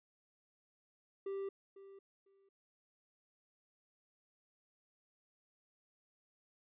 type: tone with echo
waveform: triangle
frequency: 392 Hz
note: G4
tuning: in tune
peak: -36 dBFS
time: 1.26-1.49 s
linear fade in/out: 5 ms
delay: 500 ms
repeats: 2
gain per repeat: -15 dB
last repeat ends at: 2.49 s
effects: resampled to 8000 Hz